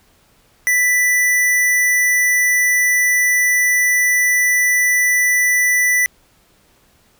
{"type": "tone", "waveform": "square", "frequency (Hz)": 1980, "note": "B6", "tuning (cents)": 4, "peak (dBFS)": -13, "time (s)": [0.67, 6.06], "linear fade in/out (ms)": 0, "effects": ["pink hiss -55 dBFS RMS until 7.19 s"]}